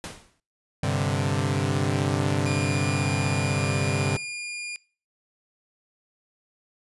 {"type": "noise with exponential decay", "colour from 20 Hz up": "pink", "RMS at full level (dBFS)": -33, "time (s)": [0.04, 0.4], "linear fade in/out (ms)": 1, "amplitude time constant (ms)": 77}
{"type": "chord", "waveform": "sawtooth", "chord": "G suspended fourth", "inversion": "none", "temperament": "equal", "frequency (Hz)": [98, 130.81, 146.83], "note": ["G2", "C3", "D3"], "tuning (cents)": [0, 0, 0], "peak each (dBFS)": -23, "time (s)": [0.83, 4.17], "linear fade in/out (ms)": 5}
{"type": "tone", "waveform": "sawtooth", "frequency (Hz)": 2420, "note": "D#7", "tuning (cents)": -49, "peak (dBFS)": -28, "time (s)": [2.46, 4.76], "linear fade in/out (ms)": 0}
{"effects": ["noise-tail reverb RT60 0.4 s tail -23 dB re dry", "resampled to 24000 Hz"]}